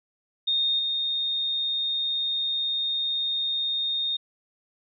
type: tone with level steps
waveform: sine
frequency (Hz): 3681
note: A#7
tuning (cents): -23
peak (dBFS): -21 / -24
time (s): 0.47-4.17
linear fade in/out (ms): 10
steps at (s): 0.79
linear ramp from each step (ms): 2
effects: none